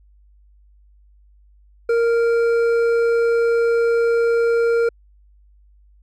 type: tone with hard clipping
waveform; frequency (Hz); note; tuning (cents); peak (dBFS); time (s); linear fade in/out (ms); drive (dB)
sine; 465.2; A#4; -4; -16; 1.89-4.89; 5; 7
effects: added 50 Hz sine -49 dBFS peak until 6.02 s